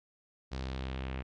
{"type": "tone with low-pass filter sweep", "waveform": "sawtooth", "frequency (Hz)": 65.41, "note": "C2", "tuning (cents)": 0, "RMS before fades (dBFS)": -38, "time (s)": [0.51, 1.23], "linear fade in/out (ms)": 20, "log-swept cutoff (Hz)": [4900, 2500], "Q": 2, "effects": []}